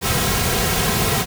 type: noise with comb filter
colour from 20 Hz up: pink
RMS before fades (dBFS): -19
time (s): 0.01-1.26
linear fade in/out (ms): 50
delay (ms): 3.4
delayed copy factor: -0.65
effects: none